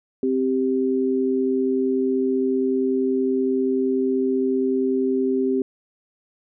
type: tone pair together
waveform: sine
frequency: 261.5 / 392 Hz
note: C4 / G4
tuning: -1 / 0 cents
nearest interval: perfect fifth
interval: 701 cents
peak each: -21 dBFS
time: 0.23-5.62 s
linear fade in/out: 2 ms
effects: none